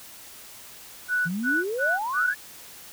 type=tone bursts; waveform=sine; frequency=1480 Hz; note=F#6; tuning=in tune; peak=-21 dBFS; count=4; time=1.08-2.34 s; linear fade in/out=50 ms; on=210 ms; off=140 ms
type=exponential sweep; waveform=sine; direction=up; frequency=160 to 1760 Hz; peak=-26 dBFS; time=1.25-2.35 s; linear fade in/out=20 ms
effects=white hiss -45 dBFS RMS until 2.92 s